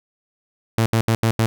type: tone bursts at uneven times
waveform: sawtooth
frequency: 113.2 Hz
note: A2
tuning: 50 cents sharp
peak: -11 dBFS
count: 5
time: 0.78-0.86 / 0.93-1.01 / 1.08-1.15 / 1.23-1.31 / 1.39-1.46 s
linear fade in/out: 0 ms
effects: none